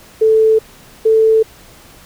sine tone pair in turn, 440 / 442.2 Hz, A4 / A4, 0 / +9 cents, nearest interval unison, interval 9 cents, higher second, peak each -7 dBFS, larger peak neither, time 0.21-0.59 / 1.05-1.43 s, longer neither, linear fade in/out 10 ms, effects pink hiss -42 dBFS RMS until 2.05 s

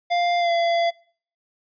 square tone with pitch glide, 698.5 to 681.4 Hz, F5 to F5, 0 to -43 cents, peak -19 dBFS, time 0.1-0.91 s, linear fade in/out 20 ms, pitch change -43 cents, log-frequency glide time 0.39-0.51 s, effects noise-tail reverb RT60 0.5 s tail -24 dB re dry + resampled to 11025 Hz

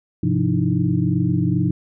sine tone cluster, 101.8 / 129.5 / 173.6 / 301.1 / 323.5 Hz, G#2 / C3 / F3 / D4 / E4, -34 / -17 / -10 / +43 / -32 cents, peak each -24 / -21 / -20 / -24 / -28 dBFS, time 0.23-1.71 s, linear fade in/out 5 ms, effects none

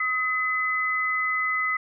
sine tone pair together, 1266 / 2020 Hz, D#6 / B6, +30 / +39 cents, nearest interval minor sixth, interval 809 cents, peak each -27 / -24 dBFS, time 0-1.77 s, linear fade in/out 5 ms, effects none

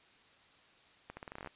accelerating click train, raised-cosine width 0.5 ms, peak -29 dBFS, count 12, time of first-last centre 1.1-1.473 s, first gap 70 ms, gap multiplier 0.84, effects white hiss -63 dBFS RMS until 1.55 s + resampled to 8000 Hz

